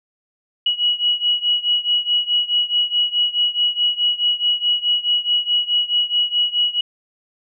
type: beating tone pair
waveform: sine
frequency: 2916 / 2920.7 Hz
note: F#7 / F#7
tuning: -26 / -23 cents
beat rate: 4.7 Hz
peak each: -18 / -20 dBFS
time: 0.66-6.81 s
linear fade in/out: 5 ms
effects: none